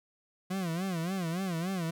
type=tone with vibrato; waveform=40% pulse; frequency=177.5 Hz; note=F3; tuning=28 cents sharp; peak=-30 dBFS; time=0.5-1.91 s; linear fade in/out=10 ms; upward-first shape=sine; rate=3.5 Hz; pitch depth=160 cents each way; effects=none